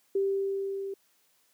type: tone with level ramp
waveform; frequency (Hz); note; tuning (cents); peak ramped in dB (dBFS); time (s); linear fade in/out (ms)
sine; 392; G4; 0; -23 to -33; 0.15-0.94; 5
effects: white hiss -68 dBFS RMS until 1.53 s + high-pass 150 Hz 12 dB/octave